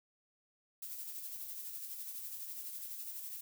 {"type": "noise with tremolo", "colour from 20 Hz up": "violet", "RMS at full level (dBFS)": -43, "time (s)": [0.82, 3.41], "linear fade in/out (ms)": 5, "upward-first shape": "sine", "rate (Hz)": 12, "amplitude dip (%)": 40, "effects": []}